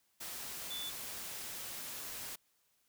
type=tone in noise; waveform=sine; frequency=3487 Hz; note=A7; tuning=16 cents flat; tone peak=-40 dBFS; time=0.7-0.9 s; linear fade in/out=10 ms; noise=white; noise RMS=-44 dBFS; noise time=0.2-2.36 s; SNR=+1 dB; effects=white hiss -75 dBFS RMS until 2.88 s